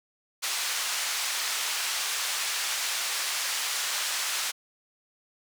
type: band-pass noise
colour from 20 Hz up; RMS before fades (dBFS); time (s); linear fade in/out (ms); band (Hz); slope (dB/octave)
white; -30; 0.42-4.52; 20; 970 to 7200; 12
effects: none